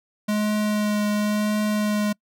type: tone with vibrato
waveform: square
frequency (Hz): 210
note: G#3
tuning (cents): +19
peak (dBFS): -21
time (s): 0.28-2.13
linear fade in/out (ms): 10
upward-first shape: triangle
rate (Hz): 0.94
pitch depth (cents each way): 14
effects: noise-tail reverb RT60 0.1 s tail -26 dB re dry